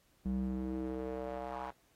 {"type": "tone with band-pass filter sweep", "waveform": "square", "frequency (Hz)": 64, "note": "C2", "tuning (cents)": -38, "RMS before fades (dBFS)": -38, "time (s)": [0.25, 1.71], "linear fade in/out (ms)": 10, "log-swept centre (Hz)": [170, 960], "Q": 2.6, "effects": ["pink hiss -71 dBFS RMS until 1.95 s", "AAC 48 kbps"]}